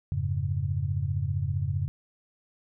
sine tone cluster, 88.7 / 103.9 / 139.1 Hz, F2 / G#2 / C#3, +27 / +1 / +6 cents, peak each -30 dBFS, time 0.12-1.88 s, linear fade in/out 0 ms, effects none

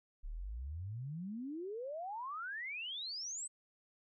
sine exponential sweep, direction up, 33.22 to 8372 Hz, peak -40 dBFS, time 0.23-3.48 s, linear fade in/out 20 ms, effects none

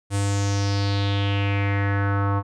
square tone with low-pass filter sweep, 100 Hz, G2, 35 cents sharp, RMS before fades -22 dBFS, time 0.1-2.43 s, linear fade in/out 50 ms, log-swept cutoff 9000 to 1100 Hz, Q 4, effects none

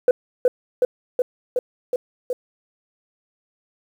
sine tone with echo, 498.9 Hz, B4, 17 cents sharp, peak -8 dBFS, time 0.08-0.11 s, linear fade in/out 2 ms, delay 370 ms, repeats 6, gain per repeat -2 dB, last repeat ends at 2.33 s, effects tanh soft clip ceiling -8 dBFS + 8-bit

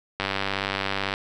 click train, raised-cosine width 0.3 ms, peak -9 dBFS, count 93, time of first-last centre 0.2-1.139 s, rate 98 Hz, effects none

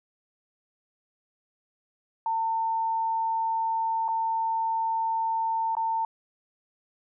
sine tone with dropouts, 900 Hz, A5, 39 cents sharp, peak -24 dBFS, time 2.26-6.05 s, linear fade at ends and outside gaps 2 ms, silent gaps 4.081-4.086 / 5.752-5.768 s, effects none

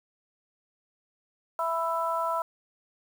harmonic tone, 330.7 Hz, E4, 6 cents sharp, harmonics 2 / 3 / 4, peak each -31 / -29 / -31 dBFS, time 1.59-2.42 s, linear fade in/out 2 ms, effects 8-bit

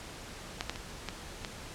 clicks, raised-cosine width 0.2 ms, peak -14 / -14 / -22 / -17 / -18 dBFS, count 5, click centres 0.609 / 0.696 / 0.759 / 1.087 / 1.448 s, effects pink hiss -45 dBFS RMS until 1.74 s + low-pass 9000 Hz 12 dB/octave

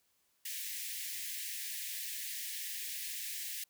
white high-pass noise, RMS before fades -41 dBFS, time 0.45-3.64 s, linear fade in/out 5 ms, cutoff 1700 Hz, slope 96 dB/octave, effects white hiss -75 dBFS RMS until 3.69 s

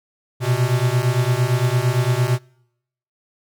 square beating tone pair, 120 / 128.8 Hz, B2 / C3, -49 / -27 cents, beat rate 8.8 Hz, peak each -20 dBFS, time 0.4-2.39 s, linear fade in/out 50 ms, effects noise-tail reverb RT60 0.8 s tail -26 dB re dry

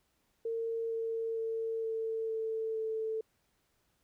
sine tone with pitch steps, 455.9 / 453 / 450.1 / 447.3 / 444.5 / 441.6 Hz, A#4 / A#4 / A4 / A4 / A4 / A4, -39 / -50 / +39 / +28 / +18 / +6 cents, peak -32 dBFS, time 0.45-3.21 s, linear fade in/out 5 ms, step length 460 ms, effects pink hiss -75 dBFS RMS until 4.03 s

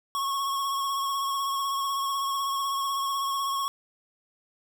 square tone with vibrato, 1100 Hz, C#6, 14 cents flat, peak -27 dBFS, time 0.15-3.68 s, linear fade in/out 0 ms, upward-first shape triangle, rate 16 Hz, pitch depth 36 cents each way, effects none

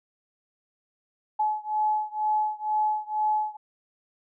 sine beating tone pair, 853 / 855.1 Hz, G#5 / A5, +46 / -50 cents, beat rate 2.1 Hz, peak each -26 / -27 dBFS, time 1.39-3.57 s, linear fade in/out 10 ms, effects none

